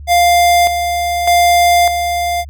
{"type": "tone with tremolo", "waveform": "square", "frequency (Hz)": 699, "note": "F5", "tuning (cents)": 1, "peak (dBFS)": -8, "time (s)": [0.07, 2.45], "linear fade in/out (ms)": 50, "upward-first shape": "square", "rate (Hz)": 0.83, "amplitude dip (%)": 55, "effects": ["added 72 Hz sine -28 dBFS peak until 2.49 s"]}